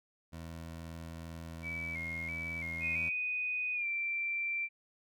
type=tone; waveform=20% pulse; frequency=82.4 Hz; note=E2; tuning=in tune; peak=-38 dBFS; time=0.32-3.1 s; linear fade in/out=20 ms
type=tone with vibrato; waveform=sine; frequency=2217 Hz; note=C#7; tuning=in tune; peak=-37 dBFS; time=1.62-3.14 s; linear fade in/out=50 ms; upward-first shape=square; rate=1.5 Hz; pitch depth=60 cents each way
type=tone with pitch glide; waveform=sine; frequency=2489 to 2351 Hz; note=D#7 to D7; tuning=0 to +1 cents; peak=-32 dBFS; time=2.8-4.69 s; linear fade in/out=50 ms; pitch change=-99 cents; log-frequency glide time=3.74-3.86 s
effects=none